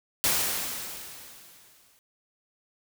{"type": "noise with exponential decay", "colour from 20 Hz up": "white", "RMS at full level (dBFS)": -23, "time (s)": [0.24, 1.99], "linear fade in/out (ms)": 0, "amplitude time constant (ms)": 380, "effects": []}